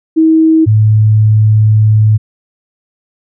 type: tone pair in turn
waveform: sine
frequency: 320 / 107.87 Hz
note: D#4 / A2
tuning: +49 / -34 cents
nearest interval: octave + perfect fifth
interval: 1883 cents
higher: first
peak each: -4 dBFS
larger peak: neither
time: 0.16-0.66 / 0.66-2.18 s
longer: second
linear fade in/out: 20 ms
effects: none